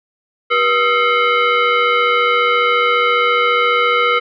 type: tone with frequency modulation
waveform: sine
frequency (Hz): 388.2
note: G4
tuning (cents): -17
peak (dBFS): -11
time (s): 0.5-4.2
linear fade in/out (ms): 20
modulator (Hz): 871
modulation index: 2.6
effects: none